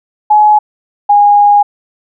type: tone pair in turn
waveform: sine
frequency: 845 / 820.9 Hz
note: G#5 / G#5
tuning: +30 / -20 cents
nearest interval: minor second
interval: 50 cents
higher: first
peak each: -3 dBFS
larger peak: neither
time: 0.3-0.59 / 1.09-1.63 s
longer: second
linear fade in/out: 10 ms
effects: none